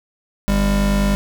square tone pair together, 50.04 / 200 Hz, G1 / G3, +36 / +35 cents, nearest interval 2 octaves, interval 2399 cents, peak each -18 dBFS, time 0.48-1.15 s, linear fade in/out 0 ms, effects none

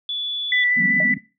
sine tone, 3444 Hz, A7, 38 cents flat, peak -23 dBFS, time 0.09-0.64 s, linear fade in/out 2 ms
sine tone with vibrato, 1980 Hz, B6, 4 cents sharp, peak -16 dBFS, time 0.52-1.14 s, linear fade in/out 2 ms, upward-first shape square, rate 5.2 Hz, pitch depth 10 cents each way
pink band-pass noise, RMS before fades -27 dBFS, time 0.76-1.18 s, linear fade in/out 10 ms, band 160 to 260 Hz, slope 96 dB/octave
sine tone with exponential decay, 622.3 Hz, D#5, in tune, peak -22 dBFS, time 1-1.1 s, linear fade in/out 2 ms, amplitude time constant 20 ms
effects noise-tail reverb RT60 0.3 s tail -18 dB re dry

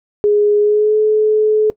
sine tone with pitch glide, 415.3 to 429.2 Hz, G#4 to A4, 0 to -43 cents, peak -9 dBFS, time 0.24-1.7 s, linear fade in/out 0 ms, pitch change +57 cents, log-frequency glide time 0.6-0.97 s, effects noise-tail reverb RT60 0.1 s tail -19 dB re dry

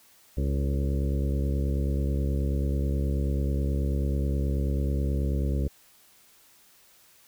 harmonic tone with a mistuned harmonic, 69.3 Hz, C#2, in tune, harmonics 1 / 2 / 3 / 4 / 5 / 6 / 7 / 8, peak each -25 / -31 / -35 / -37 / -39 / -41 / -42 / -43 dBFS, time 0.37-5.68 s, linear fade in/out 5 ms, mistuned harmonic 6, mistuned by +39 cents, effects white hiss -58 dBFS RMS until 7.27 s

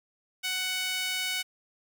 sawtooth tone with high-pass filter, 744 Hz, F#5, 9 cents sharp, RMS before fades -31 dBFS, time 0.43-1.43 s, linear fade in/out 20 ms, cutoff 2500 Hz, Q 1.7, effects 9-bit

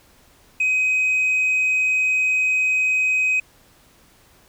sine tone with tanh clipping, 2521 Hz, D#7, 22 cents sharp, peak -17 dBFS, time 0.6-3.4 s, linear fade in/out 5 ms, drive 1 dB, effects pink hiss -54 dBFS RMS until 4.48 s

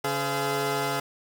20% pulse tone cluster, 140.7 / 423.5 / 513 / 686 Hz, C#3 / G#4 / C5 / F5, +26 / +34 / -34 / -31 cents, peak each -28 / -24 / -29 / -26 dBFS, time 0.04-1 s, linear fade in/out 5 ms, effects none

